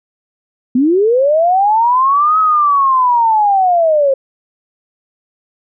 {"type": "linear two-way sweep", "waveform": "sine", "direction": "up then down", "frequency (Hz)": [237.9, 1286, 528], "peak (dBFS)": -8, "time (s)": [0.75, 4.14], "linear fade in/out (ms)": 5, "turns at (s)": 2.39, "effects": []}